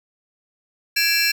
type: tone cluster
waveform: square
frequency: 1667 / 2334 / 2670 / 4170 / 5470 Hz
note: G#6 / D7 / E7 / C8 / F8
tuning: +6 / -11 / +22 / -7 / -37 cents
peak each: -24 dBFS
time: 0.96-1.32 s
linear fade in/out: 10 ms
effects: none